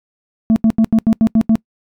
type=tone bursts; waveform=sine; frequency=222.9 Hz; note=A3; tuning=23 cents sharp; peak=-5 dBFS; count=8; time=0.5-1.555 s; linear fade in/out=0 ms; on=61 ms; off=81 ms; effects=noise-tail reverb RT60 0.1 s tail -26 dB re dry + tanh soft clip ceiling -7 dBFS